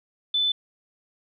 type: tone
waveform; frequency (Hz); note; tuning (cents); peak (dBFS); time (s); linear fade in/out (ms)
sine; 3509; A7; -5; -20; 0.34-0.52; 5
effects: none